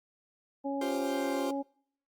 harmonic tone, 277.2 Hz, C#4, in tune, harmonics 1 / 2 / 3, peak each -33 / -36 / -38 dBFS, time 0.64-1.63 s, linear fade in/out 20 ms
40% pulse chord, F suspended second, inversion none, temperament equal, 349.2 / 392 / 523.3 Hz, F4 / G4 / C5, 0 / 0 / 0 cents, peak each -37 / -39 / -36 dBFS, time 0.81-1.51 s, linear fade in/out 5 ms
effects noise-tail reverb RT60 0.6 s tail -25 dB re dry + Opus 32 kbps

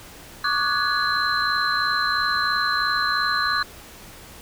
sine tone cluster, 1131 / 1194 / 1472 / 1687 / 4093 Hz, C#6 / D6 / F#6 / G#6 / C8, +34 / +28 / -9 / +27 / -39 cents, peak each -26 dBFS, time 0.44-3.63 s, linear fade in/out 5 ms, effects pink hiss -43 dBFS RMS until 4.41 s

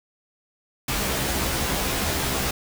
pink noise with comb filter, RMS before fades -25 dBFS, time 0.88-2.51 s, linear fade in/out 5 ms, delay 15 ms, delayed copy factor +0.95, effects none

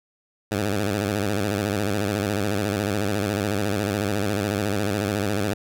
10% pulse tone with vibrato, 101.6 Hz, G#2, 38 cents flat, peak -14 dBFS, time 0.51-5.54 s, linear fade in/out 10 ms, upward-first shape square, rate 14 Hz, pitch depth 91 cents each way, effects none

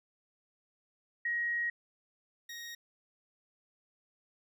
sine / 20% pulse tone pair in turn, 1890 / 1875.9 Hz, A#6 / A#6, +23 / +10 cents, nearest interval unison, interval 13 cents, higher first, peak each -30 / -37 dBFS, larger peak first, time 1.25-1.7 / 2.49-2.75 s, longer first, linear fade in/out 5 ms, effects none

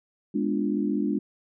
sine chord, G# diminished seventh, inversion none, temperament equal, 207.7 / 246.9 / 293.7 / 349.2 Hz, G#3 / B3 / D4 / F4, 0 / 0 / 0 / 0 cents, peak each -27 / -31 / -27 / -32 dBFS, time 0.34-1.19 s, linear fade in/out 10 ms, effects none

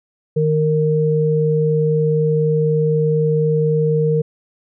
sine tone pair together, 155.07 / 462 Hz, D#3 / A#4, -6 / -16 cents, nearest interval octave + perfect fifth, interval 1890 cents, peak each -16 dBFS, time 0.36-4.22 s, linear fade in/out 10 ms, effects none

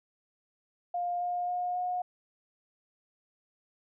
sine tone with pitch steps, 705 / 710.7 / 716.5 / 722.3 Hz, F5 / F5 / F5 / F#5, +16 / +30 / +44 / -42 cents, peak -29 dBFS, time 0.94-2.02 s, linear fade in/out 5 ms, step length 270 ms, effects none

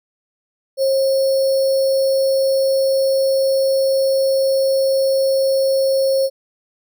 sine tone with sample-and-hold, 538 Hz, C5, 48 cents sharp, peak -13 dBFS, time 0.77-6.3 s, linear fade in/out 50 ms, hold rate 4900 Hz, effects none

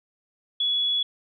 sine tone, 3387 Hz, G#7, 33 cents sharp, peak -21 dBFS, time 0.6-1.03 s, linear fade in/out 5 ms, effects none

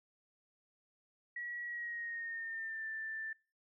sine tone with pitch glide, 1922 to 1772.7 Hz, B6 to A6, -48 to +12 cents, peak -39 dBFS, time 1.36-3.33 s, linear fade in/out 5 ms, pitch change -140 cents, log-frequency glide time 1.64-2.87 s, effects noise-tail reverb RT60 0.4 s tail -25 dB re dry

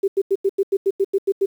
sine tone bursts, 392 Hz, G4, in tune, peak -14 dBFS, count 11, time 0.03-1.46 s, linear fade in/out 10 ms, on 50 ms, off 88 ms, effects 8-bit

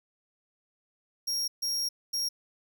40% pulse tone bursts at uneven times, 5588 Hz, F8, in tune, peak -27 dBFS, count 3, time 1.27-1.48 / 1.62-1.89 / 2.13-2.29 s, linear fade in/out 10 ms, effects none

